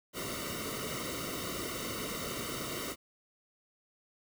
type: noise with comb filter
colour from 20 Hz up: pink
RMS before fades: -38 dBFS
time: 0.13-2.96 s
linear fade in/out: 50 ms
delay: 1.2 ms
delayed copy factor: -1
effects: none